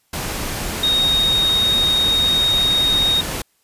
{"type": "tone in noise", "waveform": "sine", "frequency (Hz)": 3729, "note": "A#7", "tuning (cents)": 0, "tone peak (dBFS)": -14, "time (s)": [0.83, 3.21], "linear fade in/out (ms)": 5, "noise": "pink", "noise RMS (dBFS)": -25, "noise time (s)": [0.13, 3.42], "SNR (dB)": 8, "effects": ["white hiss -63 dBFS RMS until 3.63 s", "resampled to 32000 Hz"]}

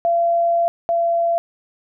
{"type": "tone pair in turn", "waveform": "sine", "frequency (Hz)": [682, 679.1], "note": ["F5", "F5"], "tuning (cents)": [-41, -49], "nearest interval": "unison", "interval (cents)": 8, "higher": "first", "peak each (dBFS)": [-14, -15], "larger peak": "first", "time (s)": [[0.05, 0.68], [0.89, 1.38]], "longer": "first", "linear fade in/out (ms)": 0, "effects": []}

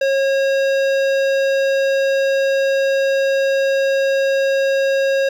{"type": "tone with hard clipping", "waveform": "sine", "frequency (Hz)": 544, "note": "C#5", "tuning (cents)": -33, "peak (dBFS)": -16, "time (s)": [0.01, 5.29], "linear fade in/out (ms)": 5, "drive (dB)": 15, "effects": []}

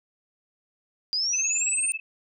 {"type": "linear sweep", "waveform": "sine", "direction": "up", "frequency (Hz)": [4785, 9030], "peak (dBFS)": -23, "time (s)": [1.13, 1.92], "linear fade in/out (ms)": 0}
{"type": "tone with tremolo", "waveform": "sine", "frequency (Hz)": 2614, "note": "E7", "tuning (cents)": -15, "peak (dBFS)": -26, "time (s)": [1.33, 2], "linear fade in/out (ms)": 5, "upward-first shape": "sine", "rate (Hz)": 18, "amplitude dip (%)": 100}
{"effects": []}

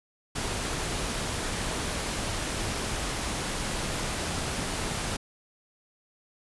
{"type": "noise", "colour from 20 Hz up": "pink", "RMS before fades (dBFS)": -31, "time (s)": [0.35, 5.17], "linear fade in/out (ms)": 10, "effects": ["resampled to 24000 Hz"]}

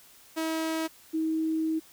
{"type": "tone pair in turn", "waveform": ["sawtooth", "sine"], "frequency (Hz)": [321.3, 318.7], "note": ["E4", "D#4"], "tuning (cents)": [-44, 42], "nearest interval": "unison", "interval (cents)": 14, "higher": "first", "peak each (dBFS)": [-24, -25], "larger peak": "first", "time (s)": [[0.36, 0.88], [1.13, 1.8]], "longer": "second", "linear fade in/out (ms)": 20, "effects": ["white hiss -55 dBFS RMS until 1.92 s"]}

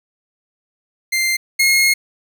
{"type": "tone pair in turn", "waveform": "sawtooth", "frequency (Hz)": [2093, 2154], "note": ["C7", "C7"], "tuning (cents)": [0, 50], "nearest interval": "unison", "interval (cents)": 50, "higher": "second", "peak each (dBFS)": [-12, -8], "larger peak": "second", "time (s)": [[1.12, 1.37], [1.59, 1.94]], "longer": "second", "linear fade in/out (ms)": 10, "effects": []}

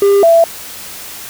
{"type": "tone pair in turn", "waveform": ["triangle", "sine"], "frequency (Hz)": [400, 667.7], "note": ["G4", "E5"], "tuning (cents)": [35, 22], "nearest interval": "major sixth", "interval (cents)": 887, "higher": "second", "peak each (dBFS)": -4, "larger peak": "neither", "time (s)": [[0.02, 0.23], [0.23, 0.44]], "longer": "neither", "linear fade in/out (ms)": 2, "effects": ["white hiss -29 dBFS RMS until 1.29 s"]}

